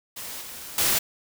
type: noise with level steps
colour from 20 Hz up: white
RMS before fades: -36 / -39 / -22 dBFS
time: 0.16-0.99 s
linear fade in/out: 10 ms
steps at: 0.41 / 0.78 s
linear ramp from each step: 2 ms
effects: none